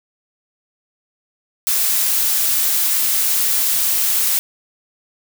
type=noise; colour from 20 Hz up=blue; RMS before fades=-17 dBFS; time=1.67-4.39 s; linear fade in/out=0 ms; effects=none